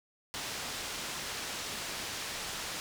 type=low-pass noise; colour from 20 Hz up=white; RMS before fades=-39 dBFS; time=0.34-2.8 s; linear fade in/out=0 ms; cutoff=6000 Hz; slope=12 dB/octave; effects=none